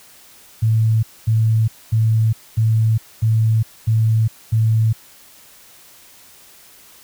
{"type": "tone bursts", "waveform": "sine", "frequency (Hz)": 111.2, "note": "A2", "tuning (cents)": 19, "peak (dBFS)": -12, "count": 7, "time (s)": [0.62, 4.93], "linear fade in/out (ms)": 10, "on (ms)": 410, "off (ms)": 240, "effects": ["white hiss -46 dBFS RMS until 7.03 s"]}